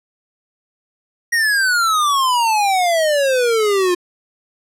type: exponential sweep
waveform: square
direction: down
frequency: 1898 to 349.2 Hz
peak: -14 dBFS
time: 1.32-3.95 s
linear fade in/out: 10 ms
effects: low-pass 12000 Hz 12 dB/octave